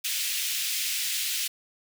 pink high-pass noise, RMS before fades -29 dBFS, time 0.04-1.48 s, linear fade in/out 10 ms, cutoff 2400 Hz, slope 24 dB/octave, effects none

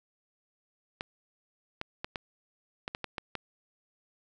clicks, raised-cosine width 0.3 ms, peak -18 dBFS, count 9, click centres 1.009 / 1.814 / 2.045 / 2.158 / 2.879 / 2.949 / 3.043 / 3.182 / 3.353 s, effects none

